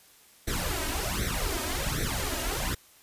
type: noise with flanger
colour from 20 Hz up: pink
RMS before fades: -30 dBFS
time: 0.47-2.75 s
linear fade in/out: 10 ms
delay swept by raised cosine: 0.5 to 3.2 ms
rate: 1.3 Hz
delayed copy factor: +0.85
effects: white hiss -57 dBFS RMS until 3.02 s + resampled to 32000 Hz